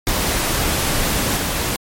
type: noise with level steps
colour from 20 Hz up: pink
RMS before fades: -19 / -21 dBFS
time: 0.07-1.76 s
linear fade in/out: 0 ms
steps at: 1.37 s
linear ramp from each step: 5 ms
effects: MP3 64 kbps